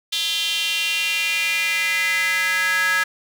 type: tone with high-pass filter sweep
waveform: square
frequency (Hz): 184.6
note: F#3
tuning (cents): -4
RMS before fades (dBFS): -21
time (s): 0.12-3.04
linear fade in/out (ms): 10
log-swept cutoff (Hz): 3400 to 1600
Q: 4.8
effects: none